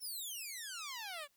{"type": "exponential sweep", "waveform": "10% pulse", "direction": "down", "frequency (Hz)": [5500, 554.4], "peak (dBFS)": -34, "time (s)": [0, 1.28], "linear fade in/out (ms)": 50, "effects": ["white hiss -75 dBFS RMS until 1.36 s"]}